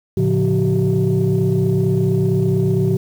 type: tone cluster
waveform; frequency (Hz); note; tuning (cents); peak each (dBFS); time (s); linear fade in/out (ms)
sine; 111.8 / 140.6 / 176 / 381.9; A2 / C#3 / F3 / G4; +28 / +25 / +14 / -45; -18; 0.17-2.97; 5
effects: tanh soft clip ceiling -8 dBFS + 7-bit